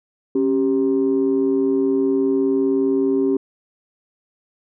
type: tone pair together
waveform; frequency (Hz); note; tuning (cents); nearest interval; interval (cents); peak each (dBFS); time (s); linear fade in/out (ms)
sine; 272.6 / 392; C#4 / G4; -29 / 0; tritone; 629; -17; 0.35-3.37; 5
effects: tanh soft clip ceiling -10 dBFS